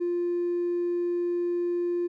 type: tone with hard clipping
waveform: sine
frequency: 349.2 Hz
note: F4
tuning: in tune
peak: -25 dBFS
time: 0-2.08 s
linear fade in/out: 20 ms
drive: 1 dB
effects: none